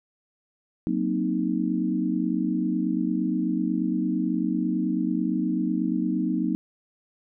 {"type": "chord", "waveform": "sine", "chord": "C half-diminished seventh", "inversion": "second", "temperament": "equal", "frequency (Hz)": [185, 233.1, 261.6, 311.1], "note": ["Gb3", "Bb3", "C4", "Eb4"], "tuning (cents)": [0, 0, 0, 0], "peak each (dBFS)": [-28, -28, -29, -27], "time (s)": [0.87, 6.55], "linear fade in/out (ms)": 0, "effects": []}